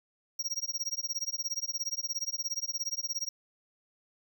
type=tone with tremolo; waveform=square; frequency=5630 Hz; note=F8; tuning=13 cents sharp; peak=-29 dBFS; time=0.39-3.29 s; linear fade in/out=5 ms; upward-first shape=sine; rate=17 Hz; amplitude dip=100%; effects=none